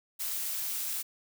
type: noise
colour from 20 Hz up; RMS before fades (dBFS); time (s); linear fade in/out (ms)
blue; -34; 0.19-1.03; 20
effects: none

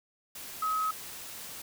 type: tone in noise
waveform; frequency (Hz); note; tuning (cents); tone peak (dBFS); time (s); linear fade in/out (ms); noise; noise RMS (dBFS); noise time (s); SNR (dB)
sine; 1275; D#6; +42; -27; 0.62-0.91; 5; white; -43; 0.35-1.62; +13
effects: none

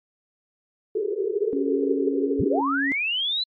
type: band-pass noise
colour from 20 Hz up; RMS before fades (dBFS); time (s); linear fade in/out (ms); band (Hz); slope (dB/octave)
white; -25; 0.95-2.61; 2; 380 to 440; 96
type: tone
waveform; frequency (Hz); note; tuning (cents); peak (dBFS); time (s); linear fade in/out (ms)
sine; 277.1; C#4; -1; -24; 1.53-2.92; 0
type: linear sweep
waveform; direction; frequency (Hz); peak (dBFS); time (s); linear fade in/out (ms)
sine; up; 43.65 to 4062; -22; 2.39-3.44; 10
effects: MP3 32 kbps

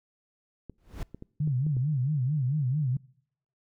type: clicks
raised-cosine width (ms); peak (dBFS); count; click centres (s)
3; -28; 6; 0.697 / 1.146 / 1.224 / 1.475 / 1.666 / 1.768
type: noise with exponential growth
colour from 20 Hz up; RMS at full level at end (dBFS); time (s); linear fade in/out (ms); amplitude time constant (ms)
brown; -31; 0.78-1.03; 2; 54
type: tone with vibrato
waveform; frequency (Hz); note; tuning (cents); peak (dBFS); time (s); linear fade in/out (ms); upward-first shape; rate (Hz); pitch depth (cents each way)
sine; 138.59; C#3; 0; -24; 1.4-2.97; 5; sine; 4.5; 200
effects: noise-tail reverb RT60 0.7 s tail -25 dB re dry

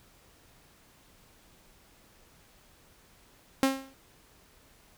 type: tone with exponential decay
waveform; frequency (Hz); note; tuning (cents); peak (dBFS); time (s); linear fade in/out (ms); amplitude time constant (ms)
sawtooth; 268.3; C4; +44; -15; 3.63-3.94; 0; 67
effects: pink hiss -60 dBFS RMS until 4.97 s

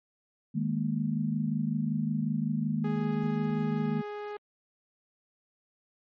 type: chord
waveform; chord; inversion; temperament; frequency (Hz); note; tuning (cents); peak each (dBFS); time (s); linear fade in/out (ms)
sine; D# suspended fourth; none; equal; 155.56 / 207.7 / 233.1; D#3 / G#3 / A#3; 0 / 0 / 0; -31; 0.54-4.02; 20
type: tone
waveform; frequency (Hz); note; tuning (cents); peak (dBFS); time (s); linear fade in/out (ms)
sawtooth; 415.3; G#4; 0; -31; 2.84-4.37; 5
effects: low-pass 2000 Hz 12 dB/octave + MP3 32 kbps

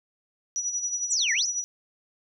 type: tone with tremolo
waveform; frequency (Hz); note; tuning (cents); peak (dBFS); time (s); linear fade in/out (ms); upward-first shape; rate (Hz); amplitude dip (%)
sine; 5860; F#8; -18; -24; 0.56-1.64; 0; sine; 11; 60
type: exponential two-way sweep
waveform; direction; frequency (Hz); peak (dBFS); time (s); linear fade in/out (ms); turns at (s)
sine; down then up; 8450 to 1760 to 6970; -23; 1.1-1.47; 20; 1.33
effects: none

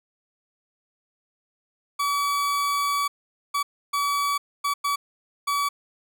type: tone bursts at uneven times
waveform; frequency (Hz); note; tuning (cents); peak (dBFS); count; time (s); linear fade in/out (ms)
40% pulse; 1142; D6; -49; -21; 6; 1.99-3.08 / 3.54-3.63 / 3.93-4.38 / 4.64-4.74 / 4.84-4.96 / 5.47-5.69; 10
effects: none

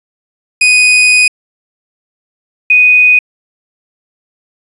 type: tone pair in turn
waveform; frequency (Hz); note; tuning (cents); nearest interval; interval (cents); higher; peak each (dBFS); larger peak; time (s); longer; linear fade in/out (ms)
40% pulse / sine; 2489 / 2489; D#7 / D#7; 0 / 0; unison; 0; neither; -4 / -3; second; 0.61-1.28 / 2.7-3.19; first; 5
effects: resampled to 24000 Hz + 7-bit

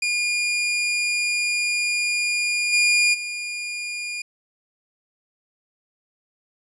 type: tone with level steps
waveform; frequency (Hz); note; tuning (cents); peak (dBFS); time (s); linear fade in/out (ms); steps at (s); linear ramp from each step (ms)
sawtooth; 2425; D#7; -45; -17 / -12 / -24; 0.02-4.22; 5; 2.72 / 3.13; 20
effects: resampled to 22050 Hz

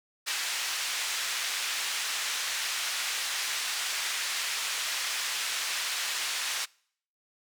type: band-pass noise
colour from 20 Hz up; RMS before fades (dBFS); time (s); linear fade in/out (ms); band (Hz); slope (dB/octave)
pink; -32; 0.26-6.66; 20; 1800 to 8300; 12
effects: noise-tail reverb RT60 0.6 s tail -25 dB re dry

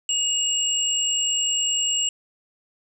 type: tone pair together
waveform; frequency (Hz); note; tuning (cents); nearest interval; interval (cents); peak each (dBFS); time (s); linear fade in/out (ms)
sine; 2856 / 7625; F7 / A#8; +38 / +38; octave + perfect fourth; 1700; -23; 0.09-2.09; 2
effects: none

